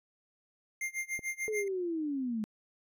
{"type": "tone with tremolo", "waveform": "square", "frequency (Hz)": 2108, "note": "C7", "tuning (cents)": 12, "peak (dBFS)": -32, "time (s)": [0.81, 1.68], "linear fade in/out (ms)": 2, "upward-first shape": "sine", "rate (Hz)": 6.8, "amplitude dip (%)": 95}
{"type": "click", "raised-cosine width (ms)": 2, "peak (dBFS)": -32, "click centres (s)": 1.192}
{"type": "linear sweep", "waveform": "sine", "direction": "down", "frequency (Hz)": [438.6, 207.7], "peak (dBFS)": -31, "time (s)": [1.48, 2.44], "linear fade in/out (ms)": 0}
{"effects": ["resampled to 32000 Hz"]}